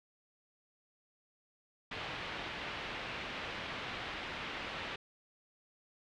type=low-pass noise; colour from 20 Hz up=white; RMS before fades=-42 dBFS; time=1.91-4.96 s; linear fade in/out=5 ms; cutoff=3200 Hz; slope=24 dB/octave; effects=none